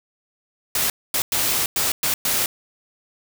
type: noise bursts at uneven times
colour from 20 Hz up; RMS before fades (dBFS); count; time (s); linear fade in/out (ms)
white; -21; 6; 0.75-0.9 / 1.14-1.22 / 1.32-1.66 / 1.76-1.92 / 2.03-2.14 / 2.25-2.46; 2
effects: none